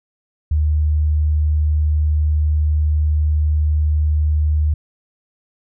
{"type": "tone", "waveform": "sine", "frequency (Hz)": 76, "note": "D#2", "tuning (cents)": -40, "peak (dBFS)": -13, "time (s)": [0.51, 4.74], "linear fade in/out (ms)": 5, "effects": []}